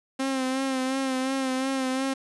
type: tone with vibrato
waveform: sawtooth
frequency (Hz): 263.8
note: C4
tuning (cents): +14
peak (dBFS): -21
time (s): 0.19-2.14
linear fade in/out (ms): 10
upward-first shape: sine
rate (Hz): 2.8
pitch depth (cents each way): 38
effects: resampled to 24000 Hz + 8-bit